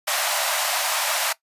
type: high-pass noise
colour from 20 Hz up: pink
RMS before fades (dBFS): -23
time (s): 0.07-1.33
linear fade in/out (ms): 10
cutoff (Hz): 580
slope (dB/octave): 96
effects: noise-tail reverb RT60 0.1 s tail -18 dB re dry + resampled to 32000 Hz